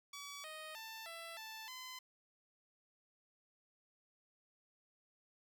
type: tone with pitch steps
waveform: 10% pulse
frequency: 1140 / 623 / 889 / 667 / 881 / 1022 Hz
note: C#6 / D#5 / A5 / E5 / A5 / C6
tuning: +48 / +2 / +18 / +20 / +2 / -41 cents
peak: -39 dBFS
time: 0.13-1.99 s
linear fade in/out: 5 ms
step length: 310 ms
effects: none